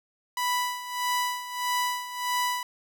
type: tone with tremolo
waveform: sawtooth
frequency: 988 Hz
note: B5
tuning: in tune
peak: -20 dBFS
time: 0.37-2.63 s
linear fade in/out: 2 ms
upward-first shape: sine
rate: 1.6 Hz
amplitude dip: 75%
effects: none

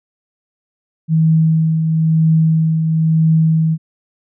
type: tone with tremolo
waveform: sine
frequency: 160.2 Hz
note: E3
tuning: 49 cents flat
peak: -8 dBFS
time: 1.08-3.78 s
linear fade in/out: 50 ms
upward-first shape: triangle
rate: 1 Hz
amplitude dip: 45%
effects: none

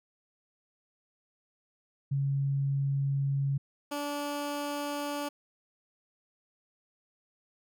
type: tone pair in turn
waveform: sine / 15% pulse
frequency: 138.59 / 289.6 Hz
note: C#3 / D4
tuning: 0 / -24 cents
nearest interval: octave + minor second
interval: 1276 cents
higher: second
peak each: -26 dBFS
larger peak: neither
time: 2.11-3.58 / 3.91-5.29 s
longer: first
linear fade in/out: 10 ms
effects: none

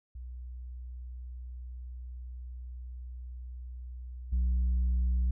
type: tone with level steps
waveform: sine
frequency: 61.74 Hz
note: B1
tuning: in tune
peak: -39 / -22 dBFS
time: 0.15-5.31 s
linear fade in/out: 5 ms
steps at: 4.32 s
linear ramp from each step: 10 ms
effects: tanh soft clip ceiling -24 dBFS

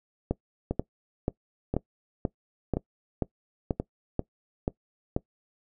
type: two click trains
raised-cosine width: 2 ms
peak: -14 / -12 dBFS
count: 4 / 11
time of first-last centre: 0.71-3.8 / 0.31-5.164 s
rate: 0.971 / 2.06 Hz
effects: noise-tail reverb RT60 0.1 s tail -21 dB re dry

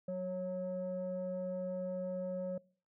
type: tone pair together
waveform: sine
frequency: 185 / 549.3 Hz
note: F#3 / C#5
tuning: 0 / -16 cents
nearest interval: octave + perfect fifth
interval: 1884 cents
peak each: -39 / -36 dBFS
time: 0.08-2.58 s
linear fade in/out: 5 ms
effects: noise-tail reverb RT60 0.5 s tail -25 dB re dry + tanh soft clip ceiling -31 dBFS

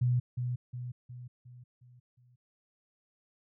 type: tone with echo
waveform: sine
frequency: 123.47 Hz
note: B2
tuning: in tune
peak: -24 dBFS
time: 0.01-0.2 s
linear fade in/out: 10 ms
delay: 360 ms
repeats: 6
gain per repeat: -6 dB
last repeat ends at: 2.36 s
effects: none

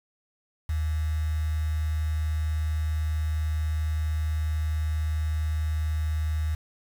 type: tone with quantisation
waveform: sine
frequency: 77.78 Hz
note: D#2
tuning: in tune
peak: -24 dBFS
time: 0.69-6.55 s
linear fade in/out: 5 ms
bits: 7
effects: none

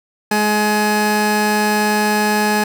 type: tone pair together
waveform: 25% pulse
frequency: 210.7 / 843.9 Hz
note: G#3 / G#5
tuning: +25 / +27 cents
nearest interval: 2 octaves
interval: 2402 cents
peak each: -13 dBFS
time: 0.31-2.64 s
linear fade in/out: 5 ms
effects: none

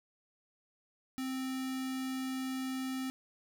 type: tone with notch filter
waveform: square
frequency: 261.6 Hz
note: C4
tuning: in tune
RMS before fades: -37 dBFS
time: 1.18-3.1 s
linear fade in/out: 0 ms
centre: 600 Hz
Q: 0.84
effects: none

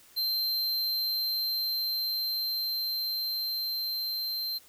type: tone with level ramp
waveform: square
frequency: 4133 Hz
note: C8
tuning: 22 cents flat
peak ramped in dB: -27 to -31 dBFS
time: 0.16-4.59 s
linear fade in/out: 20 ms
effects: white hiss -57 dBFS RMS until 4.68 s

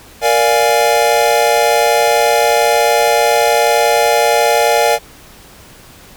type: chord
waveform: square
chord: Bb dominant seventh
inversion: none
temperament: equal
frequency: 466.2 / 587.3 / 698.5 / 830.6 Hz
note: Bb4 / D5 / F5 / Ab5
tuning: 0 / 0 / 0 / 0 cents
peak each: -16 dBFS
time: 0.21-4.99 s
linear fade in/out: 50 ms
effects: pink hiss -40 dBFS RMS until 6.16 s

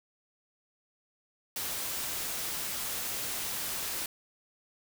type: noise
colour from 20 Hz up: white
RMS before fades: -35 dBFS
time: 1.56-4.06 s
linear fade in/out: 2 ms
effects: none

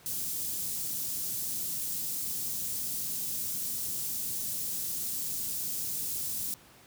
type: band-stop noise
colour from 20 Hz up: white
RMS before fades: -34 dBFS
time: 0.06-6.54 s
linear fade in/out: 0 ms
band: 210 to 6300 Hz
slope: 12 dB/octave
effects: pink hiss -56 dBFS RMS until 6.86 s + high-pass 80 Hz 12 dB/octave

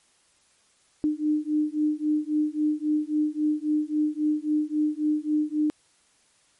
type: beating tone pair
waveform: sine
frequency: 301.1 / 304.8 Hz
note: D4 / D#4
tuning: +43 / -36 cents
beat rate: 3.7 Hz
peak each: -25 dBFS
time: 1.04-5.7 s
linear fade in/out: 0 ms
effects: white hiss -63 dBFS RMS until 6.59 s + MP3 48 kbps

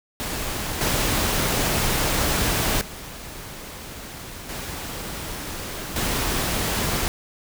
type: noise with level steps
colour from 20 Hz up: pink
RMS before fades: -28 / -22 / -37 / -32 / -24 dBFS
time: 0.2-7.08 s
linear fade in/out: 0 ms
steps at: 0.81 / 2.81 / 4.49 / 5.96 s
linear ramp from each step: 2 ms
effects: none

